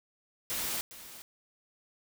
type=noise with echo; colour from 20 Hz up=white; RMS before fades=-34 dBFS; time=0.5-0.81 s; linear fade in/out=0 ms; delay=410 ms; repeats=1; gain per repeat=-14 dB; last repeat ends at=1.22 s; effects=none